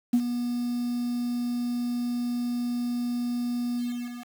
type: tone with ADSR envelope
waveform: sine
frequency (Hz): 242.1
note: B3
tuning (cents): -34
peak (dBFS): -14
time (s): 0.13-4.31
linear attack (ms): 10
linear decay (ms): 60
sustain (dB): -11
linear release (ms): 550
effects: tanh soft clip ceiling -15 dBFS + 7-bit